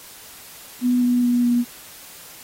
sine tone with pitch steps, 246.9 / 244.9 / 242.9 / 241 Hz, B3 / B3 / B3 / B3, 0 / -14 / -29 / -42 cents, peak -15 dBFS, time 0.81-1.65 s, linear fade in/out 50 ms, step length 210 ms, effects white hiss -42 dBFS RMS until 2.43 s + AAC 48 kbps

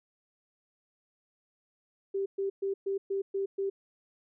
sine tone bursts, 392 Hz, G4, in tune, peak -28 dBFS, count 7, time 2.14-3.7 s, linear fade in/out 10 ms, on 120 ms, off 120 ms, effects none

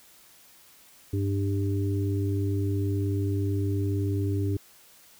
harmonic tone, 99 Hz, G2, 18 cents sharp, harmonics 1 / 3 / 4, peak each -25 / -31 / -34 dBFS, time 1.13-4.57 s, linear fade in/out 5 ms, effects white hiss -55 dBFS RMS until 5.19 s

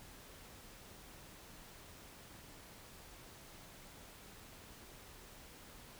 silence, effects pink hiss -56 dBFS RMS until 5.99 s

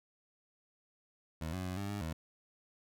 20% pulse tone with pitch steps, 80.2 / 92.5 / 91.6 / 100.4 / 102.3 / 80.6 Hz, E2 / F#2 / F#2 / G2 / G#2 / E2, -47 / 0 / -17 / +42 / -26 / -38 cents, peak -32 dBFS, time 1.41-2.13 s, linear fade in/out 5 ms, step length 120 ms, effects none

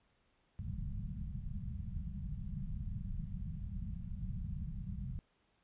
pink low-pass noise, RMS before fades -41 dBFS, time 0.59-5.19 s, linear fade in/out 0 ms, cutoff 210 Hz, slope 96 dB/octave, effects pink hiss -75 dBFS RMS until 5.63 s + resampled to 8000 Hz

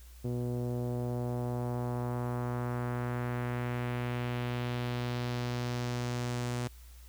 sawtooth tone with low-pass filter sweep, 122 Hz, B2, 21 cents flat, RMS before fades -34 dBFS, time 0.24-6.68 s, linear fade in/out 10 ms, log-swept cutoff 420 to 8800 Hz, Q 1.4, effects added 60 Hz sine -49 dBFS peak until 7.08 s + white hiss -60 dBFS RMS until 7.08 s

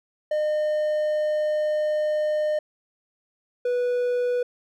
triangle tone pair in turn, 608 / 490.9 Hz, D#5 / B4, -40 / -10 cents, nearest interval major third, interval 370 cents, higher first, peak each -19 dBFS, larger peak neither, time 0.31-2.59 / 3.65-4.43 s, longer first, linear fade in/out 5 ms, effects none

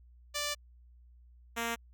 5% pulse tone pair in turn, 587.3 / 232.1 Hz, D5 / A#3, 0 / -7 cents, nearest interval octave + major third, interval 1607 cents, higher first, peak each -21 dBFS, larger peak neither, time 0.34-0.55 / 1.56-1.76 s, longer first, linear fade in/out 20 ms, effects added 60 Hz sine -55 dBFS peak until 1.93 s

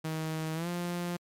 sawtooth tone with pitch glide, 158.5 to 174.85 Hz, D#3 to F3, +32 to +2 cents, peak -28 dBFS, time 0.04-1.17 s, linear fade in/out 10 ms, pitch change +170 cents, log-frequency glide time 0.54-0.68 s, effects MP3 96 kbps

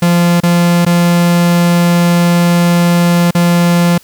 45% pulse tone with dropouts, 173.1 Hz, F3, 15 cents flat, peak -7 dBFS, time 0.02-3.98 s, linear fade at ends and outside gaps 5 ms, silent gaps 0.403-0.433 / 0.851-0.863 / 3.309-3.349 s, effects white hiss -43 dBFS RMS until 4.03 s

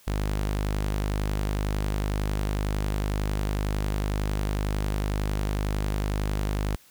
sawtooth tone, 51 Hz, G#1, 31 cents flat, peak -21 dBFS, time 0.07-6.76 s, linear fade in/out 5 ms, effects white hiss -56 dBFS RMS until 6.9 s

